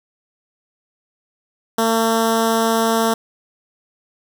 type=tone with notch filter; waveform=10% pulse; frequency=226 Hz; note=A3; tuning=47 cents sharp; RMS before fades=-17 dBFS; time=1.78-3.14 s; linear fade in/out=5 ms; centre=2400 Hz; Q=1.3; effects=none